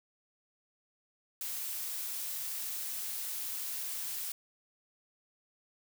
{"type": "noise", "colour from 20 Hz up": "blue", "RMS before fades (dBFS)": -38, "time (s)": [1.41, 4.32], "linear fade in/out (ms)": 2, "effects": []}